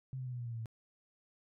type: tone with pitch steps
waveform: sine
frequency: 131.4 / 128.47 / 125.61 / 122.81 / 120.08 / 117.4 / 114.79 / 112.23 Hz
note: C3 / C3 / B2 / B2 / B2 / A#2 / A#2 / A2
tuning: +8 / -31 / +30 / -9 / -48 / +13 / -26 / +35 cents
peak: -38 dBFS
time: 0.13-0.658 s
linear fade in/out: 0 ms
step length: 66 ms
effects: none